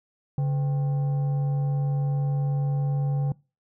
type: tone with frequency modulation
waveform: sine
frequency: 141.3 Hz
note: C#3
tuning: 34 cents sharp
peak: -20 dBFS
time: 0.38-3.32 s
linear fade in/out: 2 ms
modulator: 647 Hz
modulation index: 0.21
effects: noise-tail reverb RT60 0.3 s tail -24 dB re dry + tanh soft clip ceiling -19 dBFS